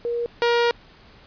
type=tone pair in turn; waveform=sine / sawtooth; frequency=473.6 / 473.6 Hz; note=A#4 / A#4; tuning=+27 / +27 cents; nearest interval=unison; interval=0 cents; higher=neither; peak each=-22 / -13 dBFS; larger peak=second; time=0.05-0.26 / 0.42-0.71 s; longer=second; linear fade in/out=0 ms; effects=pink hiss -50 dBFS RMS until 1.26 s + resampled to 11025 Hz